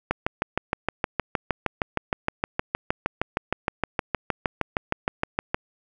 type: click train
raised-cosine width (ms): 0.5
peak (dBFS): -7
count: 36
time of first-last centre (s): 0.11-5.545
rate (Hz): 6.44
effects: none